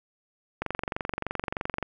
click train, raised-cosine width 0.5 ms, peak -14 dBFS, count 29, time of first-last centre 0.62-1.827 s, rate 23.2 Hz, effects none

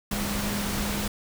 sine tone in noise, 203.9 Hz, G#3, 32 cents flat, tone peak -30 dBFS, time 0.11-1.08 s, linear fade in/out 5 ms, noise pink, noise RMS -30 dBFS, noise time 0.11-1.08 s, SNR -3 dB, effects none

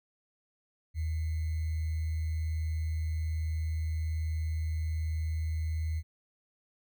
sine tone with sample-and-hold, 79.4 Hz, D#2, 36 cents sharp, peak -29 dBFS, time 0.94-6.03 s, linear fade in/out 50 ms, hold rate 2100 Hz, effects none

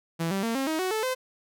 sawtooth tone with pitch steps, 165.6 / 194.67 / 228.8 / 269 / 316.2 / 371.8 / 437 / 513.7 Hz, E3 / G3 / A#3 / C4 / D#4 / F#4 / A4 / C5, +8 / -12 / -32 / +48 / +28 / +8 / -12 / -32 cents, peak -22 dBFS, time 0.19-1.15 s, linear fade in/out 20 ms, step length 120 ms, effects none

